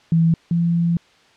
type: tone pair in turn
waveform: sine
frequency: 164.81 / 169.84 Hz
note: E3 / F3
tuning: 0 / -48 cents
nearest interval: minor second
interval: 52 cents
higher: second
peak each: -12 / -15 dBFS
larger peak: first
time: 0.12-0.34 / 0.51-0.97 s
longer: second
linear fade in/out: 2 ms
effects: white hiss -53 dBFS RMS until 1.36 s + low-pass 4000 Hz 12 dB/octave